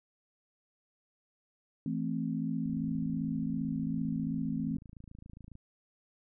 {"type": "chord", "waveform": "sine", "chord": "A minor", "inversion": "second", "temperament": "equal with one note detuned", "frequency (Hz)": [164.81, 220, 262.7], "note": ["E3", "A3", "C4"], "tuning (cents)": [0, 0, 7], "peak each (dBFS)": -35, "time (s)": [1.86, 4.77], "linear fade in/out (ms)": 2}
{"type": "click train", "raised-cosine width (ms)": 5, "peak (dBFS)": -37, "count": 80, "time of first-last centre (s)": [2.66, 5.554], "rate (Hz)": 27.3}
{"effects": []}